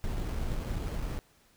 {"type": "noise with sample-and-hold", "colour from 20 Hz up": "brown", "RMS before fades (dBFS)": -33, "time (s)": [0.04, 1.19], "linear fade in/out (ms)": 0, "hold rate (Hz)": 3675, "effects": ["pink hiss -64 dBFS RMS until 1.56 s"]}